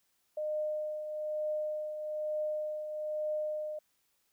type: tone with tremolo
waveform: sine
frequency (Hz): 610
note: D#5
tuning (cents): -34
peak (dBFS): -30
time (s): 0.37-3.79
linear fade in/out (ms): 5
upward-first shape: triangle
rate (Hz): 1.1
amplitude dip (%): 55
effects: white hiss -75 dBFS RMS until 4.32 s